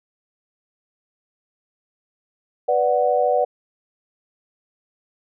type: chord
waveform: sine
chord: B minor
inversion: none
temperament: equal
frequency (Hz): 493.9 / 587.3 / 740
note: B4 / D5 / F#5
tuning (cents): 0 / 0 / 0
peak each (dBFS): -20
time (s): 2.68-3.45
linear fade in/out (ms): 10
effects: none